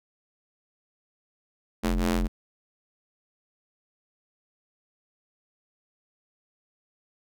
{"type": "ring-modulated tone", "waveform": "sawtooth", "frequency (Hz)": 87.9, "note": "F2", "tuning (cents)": 12, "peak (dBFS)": -16, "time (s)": [1.83, 2.28], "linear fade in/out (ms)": 20, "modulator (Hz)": 130, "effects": []}